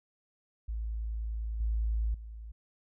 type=tone with level steps; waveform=sine; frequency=55 Hz; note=A1; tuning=in tune; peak=-32 / -27 / -41 dBFS; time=0.68-2.52 s; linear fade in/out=10 ms; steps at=1.6 / 2.14 s; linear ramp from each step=5 ms; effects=none